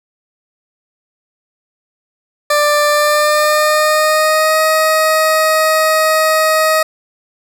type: tone with pitch glide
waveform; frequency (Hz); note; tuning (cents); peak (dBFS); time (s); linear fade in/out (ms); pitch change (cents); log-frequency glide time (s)
20% pulse; 591 to 629.8; D5 to D#5; +11 to +21; -5; 2.5-6.83; 5; +110; 2.89-4.59
effects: none